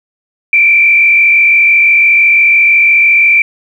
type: tone with frequency modulation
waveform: sine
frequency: 2349 Hz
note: D7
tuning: in tune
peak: -4 dBFS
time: 0.53-3.42 s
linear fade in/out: 2 ms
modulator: 45.9 Hz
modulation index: 1.2
effects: 7-bit